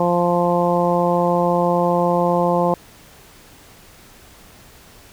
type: harmonic tone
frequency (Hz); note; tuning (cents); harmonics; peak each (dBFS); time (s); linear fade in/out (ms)
174.61; F3; 0; 1 / 2 / 3 / 4 / 5 / 6; -21 / -23 / -19 / -23 / -22 / -25; 0-2.74; 2
effects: pink hiss -46 dBFS RMS until 5.12 s